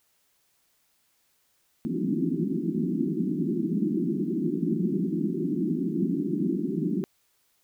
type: band-pass noise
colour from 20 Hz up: pink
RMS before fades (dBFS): -27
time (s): 1.85-7.04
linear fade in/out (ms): 0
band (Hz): 160 to 370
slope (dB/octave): 96
effects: white hiss -69 dBFS RMS until 7.63 s